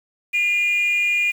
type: tone with frequency modulation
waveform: sine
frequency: 2424 Hz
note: D#7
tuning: 46 cents flat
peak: -15 dBFS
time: 0.33-1.32 s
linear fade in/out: 20 ms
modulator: 389 Hz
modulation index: 0.32
effects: tanh soft clip ceiling -14 dBFS + 7-bit